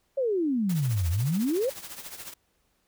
sine exponential two-way sweep, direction down then up, 566 to 79.8 to 566 Hz, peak -23 dBFS, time 0.17-1.7 s, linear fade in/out 10 ms, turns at 1.09 s
white noise with tremolo, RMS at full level -38 dBFS, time 0.69-2.34 s, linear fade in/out 5 ms, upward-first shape triangle, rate 14 Hz, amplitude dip 75%
effects pink hiss -71 dBFS RMS until 2.87 s

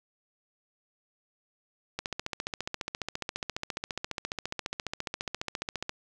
click train, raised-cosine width 0.2 ms, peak -15 dBFS, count 58, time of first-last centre 1.99-5.894 s, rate 14.6 Hz, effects none

